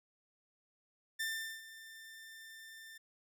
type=tone with ADSR envelope; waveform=sawtooth; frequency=1789 Hz; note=A6; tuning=28 cents sharp; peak=-31 dBFS; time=1.19-2.98 s; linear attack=15 ms; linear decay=410 ms; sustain=-16 dB; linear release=8 ms; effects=none